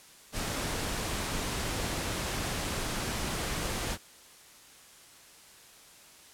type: noise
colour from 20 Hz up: pink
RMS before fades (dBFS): -33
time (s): 0.32-3.98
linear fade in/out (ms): 50
effects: white hiss -54 dBFS RMS until 6.33 s + low-pass 11000 Hz 12 dB/octave